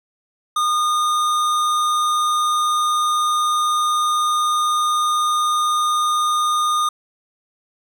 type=tone with tanh clipping; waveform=sine; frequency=1222 Hz; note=D#6; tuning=32 cents flat; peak=-18 dBFS; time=0.56-6.89 s; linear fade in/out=5 ms; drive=18 dB; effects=none